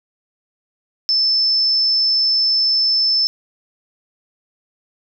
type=tone; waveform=sine; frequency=5274 Hz; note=E8; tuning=in tune; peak=-13 dBFS; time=1.09-3.27 s; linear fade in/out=0 ms; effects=none